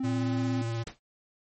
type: tone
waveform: triangle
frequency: 261.6 Hz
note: C4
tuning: in tune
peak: -26 dBFS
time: 0-0.62 s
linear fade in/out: 5 ms
type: tone with vibrato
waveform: square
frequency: 115.1 Hz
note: A#2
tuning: 22 cents flat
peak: -30 dBFS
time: 0.03-0.84 s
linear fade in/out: 20 ms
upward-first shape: triangle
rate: 17 Hz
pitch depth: 23 cents each way
type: noise with exponential decay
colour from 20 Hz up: pink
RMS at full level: -35 dBFS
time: 0.87-0.99 s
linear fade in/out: 2 ms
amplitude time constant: 25 ms
effects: MP3 32 kbps